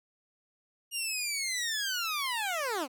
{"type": "linear sweep", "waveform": "15% pulse", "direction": "down", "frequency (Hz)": [2855, 240.3], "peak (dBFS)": -24, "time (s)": [0.91, 2.88], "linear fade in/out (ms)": 50, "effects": []}